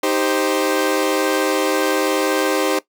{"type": "chord", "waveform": "sawtooth", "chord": "C minor", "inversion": "first", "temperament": "equal", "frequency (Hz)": [311.1, 392, 523.3], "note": ["Eb4", "G4", "C5"], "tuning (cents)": [0, 0, 0], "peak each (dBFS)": -17, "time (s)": [0.03, 2.79], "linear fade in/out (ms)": 5, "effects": ["noise-tail reverb RT60 0.1 s tail -17 dB re dry"]}